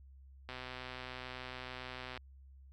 click train, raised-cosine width 0.3 ms, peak -28 dBFS, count 215, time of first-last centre 0.49-2.175 s, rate 127 Hz, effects added 67 Hz sine -54 dBFS peak until 2.72 s

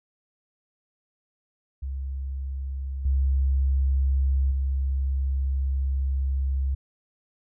sine tone with level steps, 67.3 Hz, C2, 49 cents sharp, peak -28 / -19 / -22 dBFS, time 1.82-6.75 s, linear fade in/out 10 ms, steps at 3.05 / 4.51 s, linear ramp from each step 5 ms, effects none

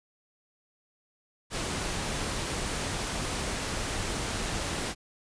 pink noise, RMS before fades -32 dBFS, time 1.5-4.95 s, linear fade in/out 50 ms, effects resampled to 22050 Hz

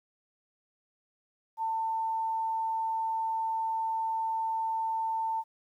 sine tone, 895 Hz, A5, 29 cents sharp, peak -28 dBFS, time 1.57-5.44 s, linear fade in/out 50 ms, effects 11-bit

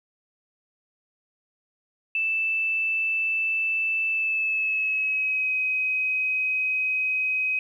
sine tone with pitch glide, 2642 to 2526 Hz, E7 to D#7, +3 to +26 cents, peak -22 dBFS, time 2.15-7.59 s, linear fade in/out 2 ms, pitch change -77 cents, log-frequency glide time 4.09-5.53 s, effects 10-bit

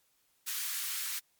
white high-pass noise, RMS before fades -36 dBFS, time 0.46-1.2 s, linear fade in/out 20 ms, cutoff 1300 Hz, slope 24 dB/octave, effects white hiss -72 dBFS RMS until 1.39 s + MP3 96 kbps

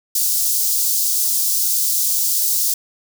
white high-pass noise, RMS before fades -18 dBFS, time 0.15-2.74 s, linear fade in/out 5 ms, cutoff 4900 Hz, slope 24 dB/octave, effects none

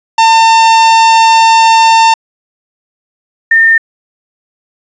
45% pulse / sine tone pair in turn, 902 / 1813.4 Hz, A5 / A#6, +43 / -48 cents, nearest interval octave, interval 1209 cents, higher second, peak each -3 / -3 dBFS, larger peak neither, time 0.18-2.14 / 3.51-3.78 s, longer first, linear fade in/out 5 ms, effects resampled to 16000 Hz + 7-bit

